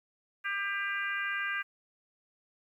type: harmonic tone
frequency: 398.5 Hz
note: G4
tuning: 28 cents sharp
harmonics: 3 / 4 / 5 / 6 / 7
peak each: -39 / -33 / -38 / -40 / -43 dBFS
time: 0.44-1.63 s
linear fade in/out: 20 ms
effects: 11-bit